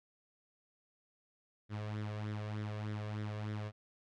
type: tone with flanger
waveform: sawtooth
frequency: 105.8 Hz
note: G#2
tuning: 33 cents sharp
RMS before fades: -40 dBFS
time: 1.69-3.72 s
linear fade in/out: 50 ms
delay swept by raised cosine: 0.54 to 1.84 ms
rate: 3.3 Hz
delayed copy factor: +0.6
effects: low-pass 4000 Hz 12 dB/octave